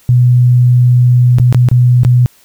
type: tone with dropouts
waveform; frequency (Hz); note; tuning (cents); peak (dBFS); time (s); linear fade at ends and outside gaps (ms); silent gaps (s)
sine; 123.47; B2; 0; -4; 0.09-2.26; 0; 1.385-1.398 / 1.526-1.546 / 1.687-1.714 / 2.034-2.049
effects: white hiss -47 dBFS RMS until 2.44 s